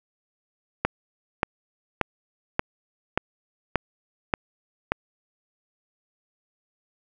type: click train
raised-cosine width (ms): 0.5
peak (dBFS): -5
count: 8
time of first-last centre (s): 0.85-4.92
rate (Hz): 1.72
effects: none